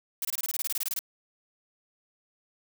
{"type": "noise bursts", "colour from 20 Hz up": "blue", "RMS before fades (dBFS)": -30, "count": 15, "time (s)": [0.22, 0.991], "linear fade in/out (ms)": 2, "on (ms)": 29, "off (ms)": 24, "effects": []}